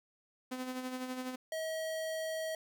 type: tone with tremolo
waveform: sawtooth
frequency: 255.2 Hz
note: C4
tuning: 43 cents flat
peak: -32 dBFS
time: 0.51-1.36 s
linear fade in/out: 10 ms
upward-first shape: sine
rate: 12 Hz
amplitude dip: 50%
type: tone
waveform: square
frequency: 639 Hz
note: D#5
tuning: 46 cents sharp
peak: -36 dBFS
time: 1.52-2.55 s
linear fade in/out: 2 ms
effects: 12-bit